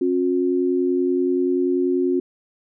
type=tone pair together; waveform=sine; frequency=270 / 360.4 Hz; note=C#4 / F#4; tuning=-45 / -45 cents; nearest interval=perfect fourth; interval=500 cents; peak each=-21 / -19 dBFS; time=0.01-2.2 s; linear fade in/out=5 ms; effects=none